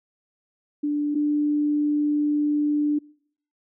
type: tone pair in turn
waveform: sine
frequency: 293.7 / 295.7 Hz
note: D4 / D4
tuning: 0 / +12 cents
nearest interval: unison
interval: 12 cents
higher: second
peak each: -21 / -19 dBFS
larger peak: second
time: 0.83-1.15 / 1.15-2.99 s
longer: second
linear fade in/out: 10 ms
effects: noise-tail reverb RT60 0.6 s tail -24 dB re dry